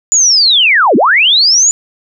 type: linear two-way sweep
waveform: sine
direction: down then up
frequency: 7040 to 196 to 7040 Hz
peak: -5 dBFS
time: 0.12-1.71 s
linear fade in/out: 0 ms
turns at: 0.96 s
effects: none